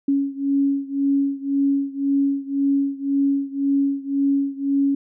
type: beating tone pair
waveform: sine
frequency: 277.2 / 279.1 Hz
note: C#4 / C#4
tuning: 0 / +12 cents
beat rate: 1.9 Hz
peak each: -20 / -22 dBFS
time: 0.08-4.95 s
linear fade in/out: 5 ms
effects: none